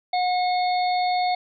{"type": "harmonic tone", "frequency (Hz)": 725, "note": "F#5", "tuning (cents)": -35, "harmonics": [1, 3, 5, 6], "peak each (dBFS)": [-20, -32, -36, -33], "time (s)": [0.13, 1.35], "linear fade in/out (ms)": 5, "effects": []}